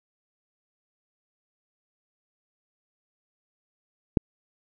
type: click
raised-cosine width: 3 ms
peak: -5 dBFS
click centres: 4.172 s
effects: none